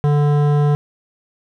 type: tone with hard clipping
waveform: triangle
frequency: 146.5 Hz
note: D3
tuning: 4 cents flat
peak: -14 dBFS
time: 0.04-0.75 s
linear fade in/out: 0 ms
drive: 18 dB
effects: none